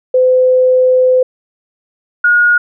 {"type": "tone pair in turn", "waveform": "sine", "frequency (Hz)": [510, 1439.8], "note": ["C5", "F#6"], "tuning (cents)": [-44, -48], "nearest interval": "octave + tritone", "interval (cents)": 1796, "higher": "second", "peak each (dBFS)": -6, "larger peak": "neither", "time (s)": [[0.14, 1.23], [2.24, 2.58]], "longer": "first", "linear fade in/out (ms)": 5, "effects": []}